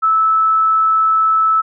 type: tone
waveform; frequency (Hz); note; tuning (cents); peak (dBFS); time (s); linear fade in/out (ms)
sine; 1308; E6; -14; -10; 0.02-1.62; 20
effects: none